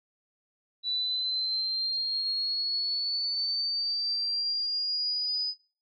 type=linear sweep; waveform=sine; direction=up; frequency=3951 to 5000 Hz; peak=-27 dBFS; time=0.83-5.54 s; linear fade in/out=50 ms; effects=noise-tail reverb RT60 0.4 s tail -22 dB re dry